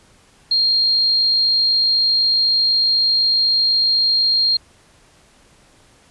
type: tone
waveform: sine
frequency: 4218 Hz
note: C8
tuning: 13 cents sharp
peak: -13 dBFS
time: 0.51-4.57 s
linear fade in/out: 5 ms
effects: pink hiss -52 dBFS RMS until 6.1 s + resampled to 24000 Hz